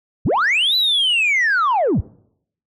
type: linear two-way sweep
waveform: sine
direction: up then down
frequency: 44.71 to 4038 to 44.71 Hz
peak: -12 dBFS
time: 0.25-2.01 s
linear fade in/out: 10 ms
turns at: 0.76 s
effects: noise-tail reverb RT60 0.7 s tail -24 dB re dry + tanh soft clip ceiling -12 dBFS